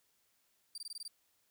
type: tone bursts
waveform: 30% pulse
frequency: 4699 Hz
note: D8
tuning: in tune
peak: -39 dBFS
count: 7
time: 0.75-1.079 s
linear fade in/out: 2 ms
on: 29 ms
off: 21 ms
effects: white hiss -75 dBFS RMS until 1.5 s